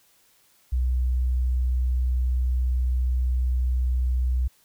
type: tone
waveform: sine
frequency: 62.6 Hz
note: B1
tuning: 24 cents sharp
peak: -20 dBFS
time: 0.72-4.48 s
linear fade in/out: 10 ms
effects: white hiss -61 dBFS RMS until 4.64 s